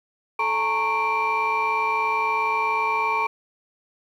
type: tone cluster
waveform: sine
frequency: 437.7 / 858 / 918 / 1101 / 2353 Hz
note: A4 / A5 / A#5 / C#6 / D7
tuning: -9 / -44 / -27 / -12 / +3 cents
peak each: -31 / -31 / -23 / -24 / -25 dBFS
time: 0.39-3.27 s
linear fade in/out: 5 ms
effects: tanh soft clip ceiling -14 dBFS + 9-bit